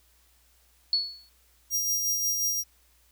sine tone with exponential decay, 4404 Hz, C#8, 12 cents flat, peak -19 dBFS, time 0.93-1.29 s, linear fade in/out 1 ms, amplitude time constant 77 ms
sawtooth tone with tremolo, 5700 Hz, F8, 34 cents sharp, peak -21 dBFS, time 1.7-2.64 s, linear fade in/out 50 ms, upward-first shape sine, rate 5.6 Hz, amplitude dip 35%
effects added 60 Hz sine -64 dBFS peak until 3.11 s + white hiss -64 dBFS RMS until 3.11 s

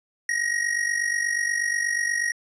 square tone with amplitude modulation, 1887 Hz, A#6, 21 cents sharp, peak -20 dBFS, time 0.29-2.32 s, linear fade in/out 2 ms, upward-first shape sine, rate 48.3 Hz, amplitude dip 70%, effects resampled to 22050 Hz

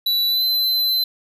square tone with pitch glide, 3950 to 4052 Hz, B7 to B7, 0 to +44 cents, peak -17 dBFS, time 0.06-1.04 s, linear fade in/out 5 ms, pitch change +44 cents, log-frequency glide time 0.28-0.44 s, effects none

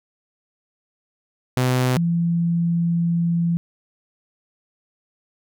sawtooth / sine tone pair in turn, 127.1 / 169.66 Hz, C3 / F3, -50 / -50 cents, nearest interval perfect fourth, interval 500 cents, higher second, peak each -13 / -17 dBFS, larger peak first, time 1.57-1.97 / 1.97-3.57 s, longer second, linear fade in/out 0 ms, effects none

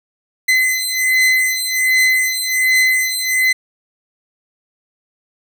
40% pulse beating tone pair, 2036 / 2037.3 Hz, C7 / C7, -48 / -47 cents, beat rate 1.3 Hz, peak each -15 dBFS, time 0.48-3.53 s, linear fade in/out 10 ms, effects none

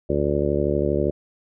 harmonic tone, 72.5 Hz, D2, 22 cents flat, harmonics 1 / 2 / 3 / 4 / 5 / 6 / 7 / 8, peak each -28 / -28 / -29 / -29 / -24 / -27 / -29 / -27 dBFS, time 0.09-1.11 s, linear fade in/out 10 ms, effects none

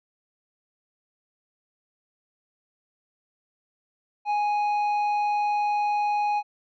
sine tone with tanh clipping, 830.6 Hz, G#5, in tune, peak -23 dBFS, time 4.25-6.43 s, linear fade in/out 50 ms, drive 7 dB, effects none

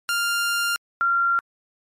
sawtooth / sine tone pair in turn, 1396.9 / 1380.1 Hz, F6 / F6, 0 / -21 cents, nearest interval unison, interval 21 cents, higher first, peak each -17 dBFS, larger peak neither, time 0.09-0.76 / 1.01-1.39 s, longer first, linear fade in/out 0 ms, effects MP3 64 kbps

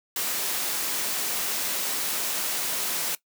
white noise, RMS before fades -28 dBFS, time 0.16-3.15 s, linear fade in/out 2 ms, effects noise-tail reverb RT60 0.1 s tail -18 dB re dry + high-pass 200 Hz 12 dB/octave

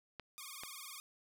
clicks, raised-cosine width 0.3 ms, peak -29 / -29 dBFS, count 2, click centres 0.197 / 0.635 s
5% pulse tone with vibrato, 1155 Hz, D6, 29 cents flat, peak -35 dBFS, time 0.38-1 s, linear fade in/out 0 ms, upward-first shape sine, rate 20 Hz, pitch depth 130 cents each way
effects none

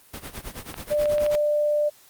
pink noise with tremolo, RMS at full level -34 dBFS, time 0.13-1.36 s, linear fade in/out 10 ms, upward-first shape sine, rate 9.3 Hz, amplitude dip 85%
clicks, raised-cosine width 0.3 ms, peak -17 dBFS, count 5, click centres 0.742 / 1.057 / 1.182 / 1.264 / 1.35 s
sine tone, 594 Hz, D5, 20 cents sharp, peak -19 dBFS, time 0.9-1.9 s, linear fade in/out 20 ms
effects white hiss -54 dBFS RMS until 2.09 s + Opus 32 kbps

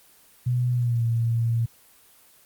sine tone with pitch glide, 123.47 to 115.87 Hz, B2 to A#2, 0 to -10 cents, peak -20 dBFS, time 0.46-1.66 s, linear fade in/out 10 ms, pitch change -110 cents, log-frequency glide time 0.73-1.04 s, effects white hiss -55 dBFS RMS until 2.45 s + Opus 24 kbps

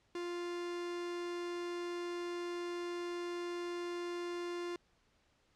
45% pulse tone, 349.2 Hz, F4, in tune, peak -38 dBFS, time 0.15-4.76 s, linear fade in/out 2 ms, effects pink hiss -73 dBFS RMS until 5.55 s + low-pass 6000 Hz 12 dB/octave

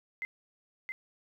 sine tone with echo, 2066 Hz, C7, 22 cents flat, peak -33 dBFS, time 0.22-0.25 s, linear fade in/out 0 ms, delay 670 ms, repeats 1, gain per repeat -2 dB, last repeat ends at 0.92 s, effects 11-bit

